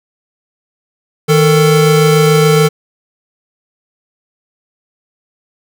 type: tone pair together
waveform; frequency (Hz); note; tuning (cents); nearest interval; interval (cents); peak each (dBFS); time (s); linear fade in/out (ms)
square; 157.3 / 444.9; D#3 / A4; +19 / +19; octave + tritone; 1800; -10 / -10; 1.28-2.69; 20
effects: none